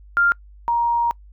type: tone pair in turn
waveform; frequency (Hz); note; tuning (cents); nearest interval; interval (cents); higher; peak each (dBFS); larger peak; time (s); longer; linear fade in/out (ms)
sine; 1396.9 / 941; F6 / A#5; 0 / +16; perfect fifth; 684; first; -13 / -16; first; 0.17-0.32 / 0.68-1.11; second; 0
effects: noise-tail reverb RT60 0.1 s tail -25 dB re dry + added 50 Hz sine -42 dBFS peak until 1.32 s